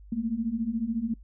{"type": "beating tone pair", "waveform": "sine", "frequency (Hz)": [218.5, 232.5], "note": ["A3", "A#3"], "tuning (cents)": [-12, -4], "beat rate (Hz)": 14, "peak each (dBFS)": [-31, -28], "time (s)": [0.12, 1.14], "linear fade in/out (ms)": 5, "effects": ["noise-tail reverb RT60 0.1 s tail -23 dB re dry", "added 50 Hz sine -46 dBFS peak until 1.23 s"]}